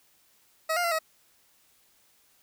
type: tone with pitch steps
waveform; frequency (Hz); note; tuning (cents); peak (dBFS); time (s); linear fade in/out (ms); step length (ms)
20% pulse; 639 / 704 / 682 / 638; D#5 / F5 / F5 / D#5; +46 / +14 / -41 / +43; -20; 0.69-0.99; 10; 75
effects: white hiss -64 dBFS RMS until 2.42 s

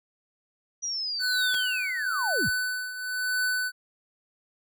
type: linear sweep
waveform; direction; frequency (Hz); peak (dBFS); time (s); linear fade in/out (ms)
sine; down; 5860 to 41.2; -28; 0.82-2.5; 20
type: tone with tremolo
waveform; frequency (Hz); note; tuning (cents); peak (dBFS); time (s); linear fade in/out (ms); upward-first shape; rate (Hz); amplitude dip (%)
square; 1500; F#6; +23; -24; 1.19-3.72; 50; triangle; 1; 75
type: clicks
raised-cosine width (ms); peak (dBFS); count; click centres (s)
0.2; -22; 2; 1.541 / 1.547
effects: none

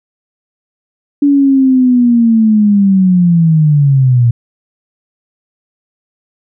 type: linear sweep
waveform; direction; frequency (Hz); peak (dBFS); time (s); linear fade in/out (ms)
sine; down; 287.8 to 116.1; -5; 1.22-4.31; 5
effects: none

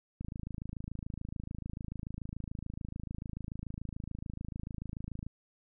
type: click train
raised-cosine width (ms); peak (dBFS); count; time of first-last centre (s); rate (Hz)
5; -27; 137; 0.21-5.266; 26.9
effects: none

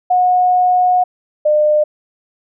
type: tone pair in turn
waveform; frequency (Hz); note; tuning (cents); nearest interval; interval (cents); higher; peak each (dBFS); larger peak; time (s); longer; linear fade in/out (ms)
sine; 727 / 603.3; F#5 / D5; -31 / +46; minor third; 323; first; -9; neither; 0.1-1.04 / 1.45-1.84; first; 10
effects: none

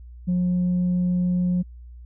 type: tone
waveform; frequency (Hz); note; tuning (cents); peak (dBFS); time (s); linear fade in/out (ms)
sine; 179.3; F3; +46; -17; 0.27-1.63; 20
effects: tanh soft clip ceiling -17 dBFS + added 60 Hz sine -39 dBFS peak until 2.05 s

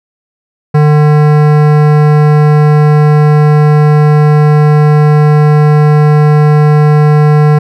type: tone with hard clipping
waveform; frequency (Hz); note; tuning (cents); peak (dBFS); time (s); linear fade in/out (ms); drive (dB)
sine; 150; D3; +37; -5; 0.74-7.59; 10; 17
effects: none

